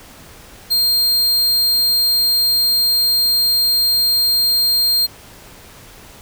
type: tone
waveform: 45% pulse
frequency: 4200 Hz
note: C8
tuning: 6 cents sharp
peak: -12 dBFS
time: 0.7-5.07 s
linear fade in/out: 20 ms
effects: pink hiss -41 dBFS RMS until 6.21 s